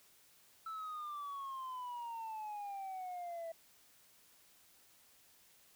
sine exponential sweep, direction down, 1327 to 655 Hz, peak -39 dBFS, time 0.66-3.52 s, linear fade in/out 5 ms, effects tanh soft clip ceiling -40 dBFS + white hiss -66 dBFS RMS until 5.75 s

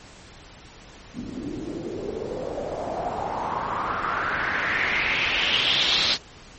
white noise with low-pass filter sweep, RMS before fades -26 dBFS, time 1.13-6.18 s, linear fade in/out 50 ms, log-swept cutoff 240 to 4300 Hz, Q 4, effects pink hiss -46 dBFS RMS until 6.58 s + MP3 32 kbps

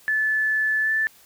sine tone with pitch glide, 1738 to 1757.2 Hz, A6 to A6, -22 to -3 cents, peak -19 dBFS, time 0.08-1.07 s, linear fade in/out 0 ms, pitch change +19 cents, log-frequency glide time 0.83-0.9 s, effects white hiss -53 dBFS RMS until 1.25 s

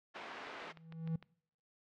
white band-pass noise, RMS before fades -48 dBFS, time 0.14-0.73 s, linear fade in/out 20 ms, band 290 to 1900 Hz, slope 12 dB/octave
click train, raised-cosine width 0.3 ms, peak -37 dBFS, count 6, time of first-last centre 0.47-1.226 s, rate 6.61 Hz
triangle tone with exponential growth, 162.7 Hz, E3, 22 cents flat, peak -30 dBFS, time 0.6-1.16 s, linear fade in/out 5 ms, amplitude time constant 120 ms
effects noise-tail reverb RT60 0.6 s tail -23 dB re dry + low-pass 5000 Hz 12 dB/octave

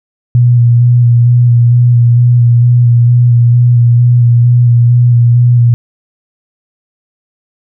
sine tone with vibrato, 120.4 Hz, B2, 44 cents flat, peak -3 dBFS, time 0.35-5.74 s, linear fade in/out 0 ms, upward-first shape square, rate 2.2 Hz, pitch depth 18 cents each way, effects none

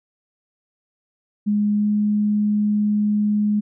sine tone with pitch glide, 207.7 to 209 Hz, G#3 to G#3, 0 to +11 cents, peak -16 dBFS, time 1.46-3.61 s, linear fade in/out 20 ms, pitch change +11 cents, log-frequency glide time 1.76-1.86 s, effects none

